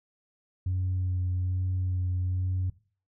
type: tone with vibrato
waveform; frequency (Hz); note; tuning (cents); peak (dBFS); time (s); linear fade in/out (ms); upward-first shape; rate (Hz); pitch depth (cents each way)
sine; 91.6; F#2; -17; -24; 0.66-2.7; 5; sine; 1.2; 16
effects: noise-tail reverb RT60 0.4 s tail -19 dB re dry + tanh soft clip ceiling -23 dBFS